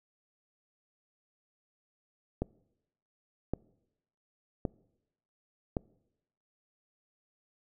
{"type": "click train", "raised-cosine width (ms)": 2, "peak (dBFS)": -17, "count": 4, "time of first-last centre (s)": [2.42, 5.768], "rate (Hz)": 0.896, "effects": ["noise-tail reverb RT60 0.9 s tail -24 dB re dry"]}